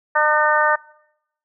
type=harmonic tone; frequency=302.8 Hz; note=D#4; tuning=47 cents flat; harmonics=2 / 3 / 4 / 5 / 6; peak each=-21 / -19 / -20 / -20 / -21 dBFS; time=0.15-0.76 s; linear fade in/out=10 ms; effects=noise-tail reverb RT60 0.8 s tail -23 dB re dry